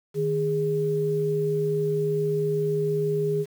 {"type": "tone pair together", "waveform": "sine", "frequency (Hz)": [154.4, 412.2], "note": ["D#3", "G#4"], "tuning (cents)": [-13, -13], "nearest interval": "octave + perfect fourth", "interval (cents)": 1700, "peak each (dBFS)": [-27, -23], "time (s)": [0.14, 3.46], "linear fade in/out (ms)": 50, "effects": ["8-bit"]}